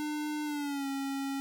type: tone with pitch glide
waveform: square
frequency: 300.6 to 274.1 Hz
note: D4 to C#4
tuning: +40 to -19 cents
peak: -33 dBFS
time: 0-1.4 s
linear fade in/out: 0 ms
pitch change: -159 cents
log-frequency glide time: 0.44-0.87 s
effects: none